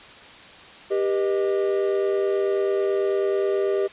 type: tone cluster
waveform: triangle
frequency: 395.1 / 484.3 / 619 Hz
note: G4 / B4 / D#5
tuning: +14 / -34 / -9 cents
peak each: -19 / -27 / -26 dBFS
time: 0.9-3.88 s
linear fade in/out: 20 ms
effects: white hiss -44 dBFS RMS until 3.92 s + resampled to 8000 Hz